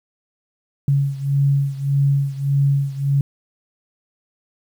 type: beating tone pair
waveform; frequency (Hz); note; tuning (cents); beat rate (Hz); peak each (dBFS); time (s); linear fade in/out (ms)
sine; 139.1 / 140.8; C#3 / C#3; +6 / +27; 1.7; -17 / -20; 0.88-3.21; 2
effects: 8-bit